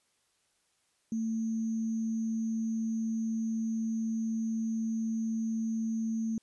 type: tone with sample-and-hold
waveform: sine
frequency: 224 Hz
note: A3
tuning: 31 cents sharp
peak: -29 dBFS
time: 1.12-6.38 s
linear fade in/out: 2 ms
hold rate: 6300 Hz
effects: white hiss -73 dBFS RMS until 6.42 s + resampled to 24000 Hz